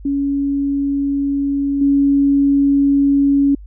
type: tone with level steps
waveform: sine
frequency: 280 Hz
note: C#4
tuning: 18 cents sharp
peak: -15 / -10 dBFS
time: 0.05-3.55 s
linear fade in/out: 5 ms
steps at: 1.81 s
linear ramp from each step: 5 ms
effects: added 50 Hz sine -33 dBFS peak until 3.66 s